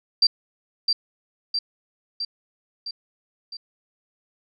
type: tone with echo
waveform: sine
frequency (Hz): 4703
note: D8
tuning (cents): +2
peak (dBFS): -13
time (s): 0.22-0.27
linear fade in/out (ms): 5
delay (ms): 660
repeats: 5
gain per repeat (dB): -4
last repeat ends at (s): 3.57
effects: none